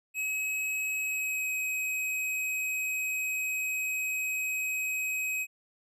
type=tone with pitch glide; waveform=square; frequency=2557 to 2532 Hz; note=D#7 to D#7; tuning=+47 to +30 cents; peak=-30 dBFS; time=0.14-5.47 s; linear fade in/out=50 ms; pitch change=-17 cents; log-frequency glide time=1.02-1.51 s; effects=none